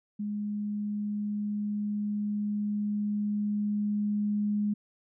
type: tone with level ramp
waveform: sine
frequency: 207.7 Hz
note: G#3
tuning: in tune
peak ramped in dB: -30 to -25 dBFS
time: 0.19-4.74 s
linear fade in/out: 10 ms
effects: none